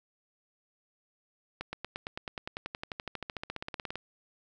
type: accelerating click train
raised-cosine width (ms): 0.3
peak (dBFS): -20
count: 30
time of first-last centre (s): 1.61-3.956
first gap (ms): 120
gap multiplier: 0.97
effects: none